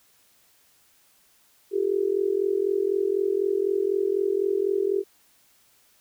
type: tone with amplitude modulation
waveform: sine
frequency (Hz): 394.7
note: G4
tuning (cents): +12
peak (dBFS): -17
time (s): 1.71-5.04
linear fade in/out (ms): 50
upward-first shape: sine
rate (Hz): 44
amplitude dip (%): 90
effects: white hiss -61 dBFS RMS until 6 s